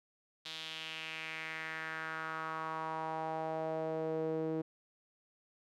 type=tone with band-pass filter sweep; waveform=sawtooth; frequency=159.5 Hz; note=D#3; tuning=43 cents sharp; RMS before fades=-39 dBFS; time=0.45-4.62 s; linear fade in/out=10 ms; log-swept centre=3700 to 390 Hz; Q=3.3; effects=none